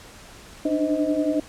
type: tone cluster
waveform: sine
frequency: 292.1 / 303 / 517 / 631 Hz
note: D4 / D#4 / C5 / D#5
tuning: -9 / -46 / -21 / +24 cents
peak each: -26 / -23 / -30 / -26 dBFS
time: 0.65-1.4 s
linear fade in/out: 5 ms
effects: pink hiss -45 dBFS RMS until 1.48 s + low-pass 10000 Hz 12 dB/octave